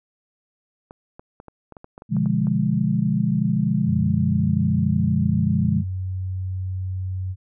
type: clicks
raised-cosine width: 1 ms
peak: -26 dBFS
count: 12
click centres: 0.909 / 1.195 / 1.401 / 1.483 / 1.723 / 1.768 / 1.844 / 1.979 / 2.021 / 2.167 / 2.259 / 2.47 s
type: chord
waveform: sine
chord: B diminished seventh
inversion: none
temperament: equal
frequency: 123.47 / 146.83 / 174.61 / 207.7 Hz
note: B2 / D3 / F3 / Ab3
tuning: 0 / 0 / 0 / 0 cents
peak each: -25 / -24 / -23 / -22 dBFS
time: 2.09-5.84 s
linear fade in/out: 50 ms
type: tone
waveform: sine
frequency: 93.3 Hz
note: F#2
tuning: 15 cents sharp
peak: -24 dBFS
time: 3.85-7.36 s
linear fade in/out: 50 ms
effects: none